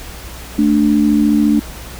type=tone pair together; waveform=sine; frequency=219.9 / 294.2 Hz; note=A3 / D4; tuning=-1 / +3 cents; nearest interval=perfect fourth; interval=504 cents; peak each=-12 dBFS; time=0.58-1.6 s; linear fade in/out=10 ms; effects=added 60 Hz sine -33 dBFS peak until 1.99 s + pink hiss -33 dBFS RMS until 1.99 s